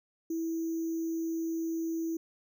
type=tone with sample-and-hold; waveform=sine; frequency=328.4 Hz; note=E4; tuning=6 cents flat; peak=-30 dBFS; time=0.3-2.17 s; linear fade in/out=5 ms; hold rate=6300 Hz; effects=none